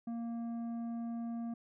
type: tone with tanh clipping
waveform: sine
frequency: 232.6 Hz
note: A#3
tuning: 4 cents flat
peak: -38 dBFS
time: 0.07-1.54 s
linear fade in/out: 5 ms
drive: 8 dB
effects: none